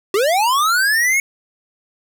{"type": "linear sweep", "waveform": "square", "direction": "up", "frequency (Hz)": [370, 2217], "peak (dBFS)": -14, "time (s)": [0.14, 1.2], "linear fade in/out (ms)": 2, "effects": []}